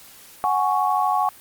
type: chord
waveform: sine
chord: F# suspended second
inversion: none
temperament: just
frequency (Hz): 740 / 832.5 / 1110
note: F#5 / G#5 / C#6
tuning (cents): 0 / +4 / +2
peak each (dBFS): -22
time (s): 0.44-1.29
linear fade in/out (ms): 0
effects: white hiss -46 dBFS RMS until 1.4 s + Opus 48 kbps